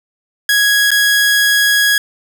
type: tone with dropouts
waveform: sawtooth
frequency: 1661.2 Hz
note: G#6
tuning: in tune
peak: -6 dBFS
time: 0.49-1.98 s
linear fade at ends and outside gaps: 2 ms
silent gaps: 0.906-0.915 s
effects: none